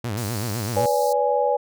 sawtooth tone with vibrato, 110 Hz, A2, in tune, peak -21 dBFS, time 0.04-0.86 s, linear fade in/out 5 ms, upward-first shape sine, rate 7.9 Hz, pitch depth 190 cents each way
pink high-pass noise, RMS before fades -36 dBFS, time 0.17-1.13 s, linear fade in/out 5 ms, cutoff 4000 Hz, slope 96 dB/octave
sine chord, G# diminished, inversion first, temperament equal with one note detuned, 493.9 / 574.6 / 830.6 Hz, B4 / D5 / G#5, 0 / -38 / 0 cents, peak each -22 dBFS, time 0.76-1.57 s, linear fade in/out 10 ms
effects none

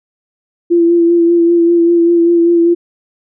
sine tone with vibrato, 340.4 Hz, F4, 44 cents flat, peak -6 dBFS, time 0.7-2.75 s, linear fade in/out 20 ms, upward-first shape sine, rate 5.1 Hz, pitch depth 23 cents each way, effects none

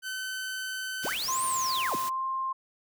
sawtooth tone, 1524 Hz, G6, 49 cents flat, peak -29 dBFS, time 0.02-1.16 s, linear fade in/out 50 ms
white noise, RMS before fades -38 dBFS, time 1.02-2.1 s, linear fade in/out 20 ms
sine linear two-way sweep, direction up then down, 62.3 to 9370 to 62.3 Hz, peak -30 dBFS, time 1.04-1.96 s, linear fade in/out 10 ms, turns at 1.45 s
sine tone with pitch glide, 1046.5 to 1056.8 Hz, C6 to C6, 0 to +17 cents, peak -28 dBFS, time 1.28-2.53 s, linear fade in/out 10 ms, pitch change +17 cents, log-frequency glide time 2.06-2.25 s
effects none

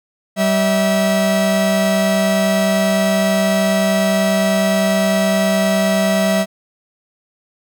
45% pulse tone pair together, 193.42 / 650 Hz, G3 / E5, -23 / -24 cents, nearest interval octave + major sixth, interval 2099 cents, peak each -16 dBFS, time 0.36-6.46 s, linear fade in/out 50 ms, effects none

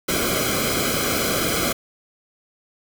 pink noise with comb filter, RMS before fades -22 dBFS, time 0.08-1.73 s, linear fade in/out 10 ms, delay 1.1 ms, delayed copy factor -0.9, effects none

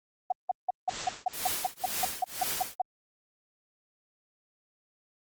sine tone bursts, 740 Hz, F#5, in tune, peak -23 dBFS, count 14, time 0.3-2.818 s, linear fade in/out 5 ms, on 22 ms, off 170 ms
white noise with tremolo, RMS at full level -31 dBFS, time 0.88-2.76 s, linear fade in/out 20 ms, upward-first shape triangle, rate 2 Hz, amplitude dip 100%
effects Opus 24 kbps

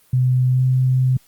sine tone with pitch glide, 127.2 to 128.98 Hz, C3 to C3, -48 to -24 cents, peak -13 dBFS, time 0.13-1.17 s, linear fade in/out 5 ms, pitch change +24 cents, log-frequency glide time 0.48-0.64 s, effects white hiss -55 dBFS RMS until 1.27 s + Opus 32 kbps

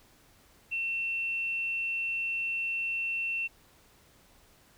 sine tone, 2700 Hz, E7, 41 cents sharp, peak -29 dBFS, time 0.71-3.48 s, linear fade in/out 20 ms, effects pink hiss -61 dBFS RMS until 4.77 s

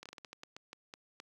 slowing click train, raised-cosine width 0.2 ms, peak -29 dBFS, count 12, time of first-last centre 0.03-1.201 s, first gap 26 ms, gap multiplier 1.26, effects high-pass 150 Hz 12 dB/octave + 10-bit

